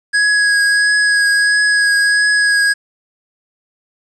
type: tone with vibrato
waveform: square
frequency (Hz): 1661.2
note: G#6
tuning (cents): 0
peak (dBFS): -11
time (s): 0.13-2.74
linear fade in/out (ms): 20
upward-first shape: triangle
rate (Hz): 1.5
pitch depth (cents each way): 19
effects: resampled to 24000 Hz + 8-bit